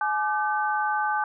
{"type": "tone cluster", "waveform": "sine", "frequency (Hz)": [848, 1187, 1530], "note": ["G#5", "D6", "G6"], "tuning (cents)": [36, 18, -42], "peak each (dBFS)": [-25, -29, -28], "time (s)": [0.01, 1.24], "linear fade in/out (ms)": 2, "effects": []}